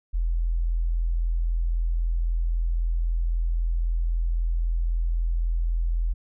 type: tone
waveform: sine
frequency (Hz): 41.9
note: E1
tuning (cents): +29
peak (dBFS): -21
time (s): 0.13-6.14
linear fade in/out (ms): 20
effects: none